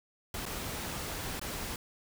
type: noise with dropouts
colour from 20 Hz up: pink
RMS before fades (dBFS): -38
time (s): 0.34-1.76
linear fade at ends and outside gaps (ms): 2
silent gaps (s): 0.455-0.462 / 1.396-1.414
effects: none